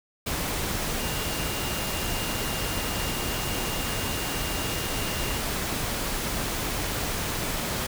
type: tone in noise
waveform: sine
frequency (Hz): 2816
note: F7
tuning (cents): +14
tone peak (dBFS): -38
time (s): 0.99-5.38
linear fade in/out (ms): 10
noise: pink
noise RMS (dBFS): -29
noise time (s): 0.26-7.87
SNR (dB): -12
effects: none